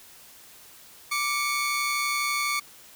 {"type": "tone pair together", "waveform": "sawtooth", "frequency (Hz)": [1172, 2212], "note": ["D6", "C#7"], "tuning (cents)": [-4, -4], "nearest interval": "major seventh", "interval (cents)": 1100, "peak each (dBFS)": -24, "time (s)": [1.11, 2.6], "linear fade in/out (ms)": 10, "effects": ["white hiss -50 dBFS RMS until 2.95 s"]}